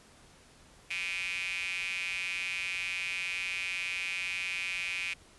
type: tone with high-pass filter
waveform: square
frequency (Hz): 91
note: F#2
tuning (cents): -28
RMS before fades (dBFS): -35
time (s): 0.9-5.14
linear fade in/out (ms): 10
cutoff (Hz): 2400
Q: 9.4
effects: pink hiss -58 dBFS RMS until 5.38 s + resampled to 24000 Hz